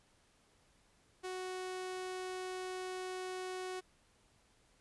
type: tone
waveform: sawtooth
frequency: 370 Hz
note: F#4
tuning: in tune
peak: -36 dBFS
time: 1.23-3.81 s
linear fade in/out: 20 ms
effects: pink hiss -70 dBFS RMS until 4.8 s + resampled to 24000 Hz